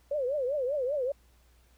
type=tone with vibrato; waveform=sine; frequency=544 Hz; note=C#5; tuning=33 cents flat; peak=-27 dBFS; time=0.11-1.12 s; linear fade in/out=5 ms; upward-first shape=triangle; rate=5.1 Hz; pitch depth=220 cents each way; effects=added 60 Hz sine -60 dBFS peak until 1.77 s + pink hiss -67 dBFS RMS until 1.77 s